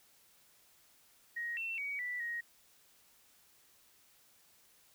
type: tone with pitch steps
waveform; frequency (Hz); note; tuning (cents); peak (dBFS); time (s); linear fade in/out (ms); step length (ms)
sine; 1882 / 2696 / 2257 / 1969 / 1881; A#6 / E7 / C#7 / B6 / A#6; +16 / +38 / +31 / -6 / +15; -36; 1.36-2.41; 10; 210
effects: white hiss -66 dBFS RMS until 4.94 s